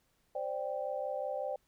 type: chord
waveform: sine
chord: C suspended second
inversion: none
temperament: just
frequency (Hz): 523.3 / 588.7 / 784.9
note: C5 / D5 / G5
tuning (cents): 0 / +4 / +2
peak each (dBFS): -38 / -37 / -40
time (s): 0.35-1.56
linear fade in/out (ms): 5
effects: pink hiss -74 dBFS RMS until 1.67 s